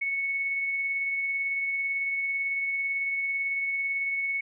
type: tone with tremolo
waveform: sine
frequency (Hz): 2211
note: C#7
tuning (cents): -5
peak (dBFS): -25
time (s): 0.01-4.41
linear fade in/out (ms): 10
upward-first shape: sine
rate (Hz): 18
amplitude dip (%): 25
effects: none